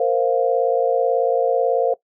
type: chord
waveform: sine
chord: Bb suspended second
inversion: none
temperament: just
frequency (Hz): 466.2 / 524.4 / 699.2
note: Bb4 / C5 / F5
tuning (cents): 0 / +4 / +2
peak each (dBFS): -19 / -19 / -22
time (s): 0-1.94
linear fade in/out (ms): 5
effects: noise-tail reverb RT60 0.1 s tail -19 dB re dry